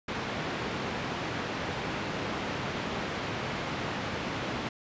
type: band-pass noise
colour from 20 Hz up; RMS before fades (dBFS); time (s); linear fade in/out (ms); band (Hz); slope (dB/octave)
pink; -34; 0.08-4.69; 5; 120 to 3100; 12
effects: resampled to 16000 Hz